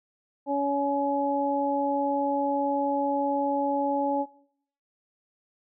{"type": "harmonic tone", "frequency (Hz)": 281.6, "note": "C#4", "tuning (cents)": 27, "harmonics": [1, 2, 3], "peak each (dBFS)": [-28, -28, -28], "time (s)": [0.46, 4.26], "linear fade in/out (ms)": 50, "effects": ["noise-tail reverb RT60 0.6 s tail -17 dB re dry"]}